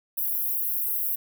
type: high-pass noise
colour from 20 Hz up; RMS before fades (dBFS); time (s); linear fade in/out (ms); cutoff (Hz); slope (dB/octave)
pink; -27; 0.17-1.16; 10; 12000; 48
effects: none